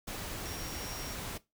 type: tone in noise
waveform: sine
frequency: 5600 Hz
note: F8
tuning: 4 cents sharp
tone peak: -47 dBFS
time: 0.45-1.14 s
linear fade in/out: 10 ms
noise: pink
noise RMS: -40 dBFS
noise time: 0.07-1.38 s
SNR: -10 dB
effects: noise-tail reverb RT60 0.2 s tail -18 dB re dry